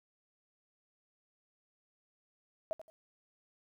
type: tone with echo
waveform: sine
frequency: 640 Hz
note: D#5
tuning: 49 cents sharp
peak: -32 dBFS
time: 2.71-2.73 s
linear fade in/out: 0 ms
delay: 85 ms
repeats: 2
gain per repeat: -12 dB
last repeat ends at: 2.9 s
effects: 12-bit